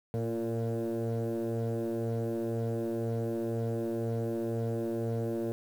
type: tone with frequency modulation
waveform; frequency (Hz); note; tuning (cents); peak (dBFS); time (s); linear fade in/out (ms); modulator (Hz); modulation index
sine; 114; A#2; -38; -28; 0.14-5.52; 0; 115; 3.9
effects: tanh soft clip ceiling -26 dBFS + 9-bit